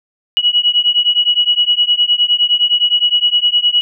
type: beating tone pair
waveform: sine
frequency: 2916 / 2925.7 Hz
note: F#7 / F#7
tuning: -26 / -20 cents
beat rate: 9.7 Hz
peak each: -13 dBFS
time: 0.37-3.81 s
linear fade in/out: 0 ms
effects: none